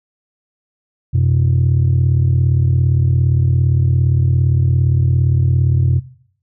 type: tone pair together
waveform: sine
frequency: 90.7 / 128.16 Hz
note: F#2 / C3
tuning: -34 / -35 cents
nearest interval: tritone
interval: 599 cents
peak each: -12 dBFS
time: 1.13-6 s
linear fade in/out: 20 ms
effects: noise-tail reverb RT60 0.6 s tail -17 dB re dry + tanh soft clip ceiling -7 dBFS